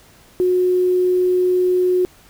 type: tone with quantisation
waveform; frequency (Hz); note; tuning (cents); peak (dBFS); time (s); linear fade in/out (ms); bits
sine; 363.9; F#4; -29; -13; 0.4-2.05; 0; 7
effects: pink hiss -49 dBFS RMS until 2.29 s